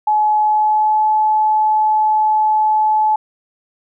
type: tone with pitch glide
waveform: sine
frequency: 851 to 860.4 Hz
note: G#5 to A5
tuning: +42 to -39 cents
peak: -11 dBFS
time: 0.07-3.16 s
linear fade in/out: 5 ms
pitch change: +19 cents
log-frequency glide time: 0.38-1.07 s
effects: none